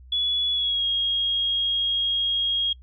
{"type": "tone with pitch glide", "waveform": "sine", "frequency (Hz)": [3400, 3269], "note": ["G#7", "G#7"], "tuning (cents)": [40, -28], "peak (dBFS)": -21, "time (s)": [0.12, 2.73], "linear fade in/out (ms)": 5, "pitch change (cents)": -68, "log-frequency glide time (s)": [0.53, 0.85], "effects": ["noise-tail reverb RT60 0.1 s tail -24 dB re dry", "added 63 Hz sine -44 dBFS peak until 2.82 s"]}